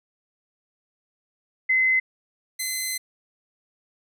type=tone pair in turn; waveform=sine / 10% pulse; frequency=2048 / 2048 Hz; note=C7 / C7; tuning=-38 / -38 cents; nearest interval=unison; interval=0 cents; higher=neither; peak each=-17 dBFS; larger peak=neither; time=1.69-2 / 2.59-2.98 s; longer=second; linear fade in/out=10 ms; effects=none